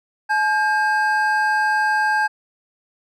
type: tone pair together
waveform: triangle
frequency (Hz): 855 / 1602.4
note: A5 / G6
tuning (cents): -50 / +38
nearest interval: major seventh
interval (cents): 1088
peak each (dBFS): -17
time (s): 0.29-2.28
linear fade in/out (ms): 20
effects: none